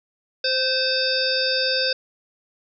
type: harmonic tone with a mistuned harmonic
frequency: 522 Hz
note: C5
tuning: 4 cents flat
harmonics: 1 / 3 / 5 / 7 / 9 / 10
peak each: -25 / -27 / -30 / -28 / -24 / -27 dBFS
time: 0.44-1.93 s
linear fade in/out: 5 ms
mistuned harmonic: 3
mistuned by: -19 cents
effects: none